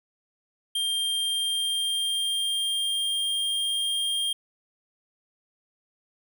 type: tone with pitch glide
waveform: square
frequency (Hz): 3188 to 3210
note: G7 to G7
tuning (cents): +28 to +40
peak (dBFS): -25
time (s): 0.75-4.33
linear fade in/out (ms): 5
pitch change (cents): +12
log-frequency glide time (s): 1.12-3.94
effects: none